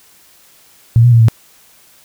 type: tone with pitch steps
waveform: sine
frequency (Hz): 115.9 / 121.7 / 116.1 / 112.6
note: A#2 / B2 / A#2 / A2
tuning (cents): -10 / -25 / -7 / +40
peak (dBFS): -4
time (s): 0.96-1.284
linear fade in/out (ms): 0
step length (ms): 81
effects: white hiss -47 dBFS RMS until 2.04 s